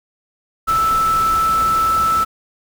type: tone in noise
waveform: sine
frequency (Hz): 1318.5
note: E6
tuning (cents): 0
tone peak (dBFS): -13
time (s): 0.67-2.25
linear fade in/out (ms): 20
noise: pink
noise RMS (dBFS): -28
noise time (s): 0.67-2.25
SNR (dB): +12
effects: none